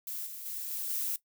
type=noise with level steps; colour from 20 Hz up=violet; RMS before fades=-38 / -43 / -38 / -36 / -33 dBFS; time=0.07-1.16 s; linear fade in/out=2 ms; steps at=0.26 / 0.45 / 0.7 / 0.89 s; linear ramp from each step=10 ms; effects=noise-tail reverb RT60 0.1 s tail -17 dB re dry